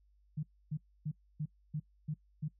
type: tone bursts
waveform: sine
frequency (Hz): 151.6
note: D#3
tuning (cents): -45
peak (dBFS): -33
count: 7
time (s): 0.37-2.484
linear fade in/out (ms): 10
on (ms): 62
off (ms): 280
effects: noise-tail reverb RT60 0.1 s tail -22 dB re dry + added 50 Hz sine -65 dBFS peak until 2.59 s